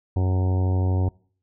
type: harmonic tone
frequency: 92.5 Hz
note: F#2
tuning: in tune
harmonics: 1 / 2 / 3 / 4 / 5 / 6 / 7 / 8 / 9 / 10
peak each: -19 / -33 / -32 / -34 / -38 / -39 / -45 / -39 / -45 / -43 dBFS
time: 0.16-1.09 s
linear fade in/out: 5 ms
effects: noise-tail reverb RT60 0.5 s tail -24 dB re dry